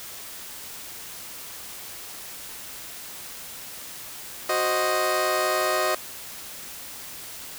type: chord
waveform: 20% pulse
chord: C diminished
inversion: second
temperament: equal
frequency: 370 / 523.3 / 622.3 Hz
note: Gb4 / C5 / Eb5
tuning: 0 / 0 / 0 cents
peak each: -23 / -24 / -19 dBFS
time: 4.49-5.95 s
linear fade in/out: 5 ms
effects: white hiss -39 dBFS RMS until 7.58 s